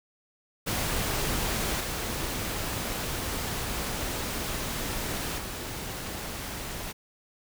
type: noise with level steps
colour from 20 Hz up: pink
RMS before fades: -29 / -32 / -36 dBFS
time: 0.66-6.93 s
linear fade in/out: 20 ms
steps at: 1.8 / 5.38 s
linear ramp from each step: 5 ms
effects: none